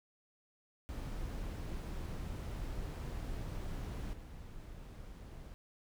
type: noise with level steps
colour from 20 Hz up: brown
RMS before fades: -41 / -49 dBFS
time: 0.89-5.54 s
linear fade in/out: 0 ms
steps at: 4.13 s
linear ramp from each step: 5 ms
effects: none